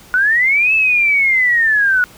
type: linear two-way sweep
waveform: sine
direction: up then down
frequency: 1448 to 2637 to 1448 Hz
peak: -10 dBFS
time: 0.14-2.04 s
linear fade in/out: 0 ms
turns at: 0.74 s
effects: pink hiss -42 dBFS RMS until 2.17 s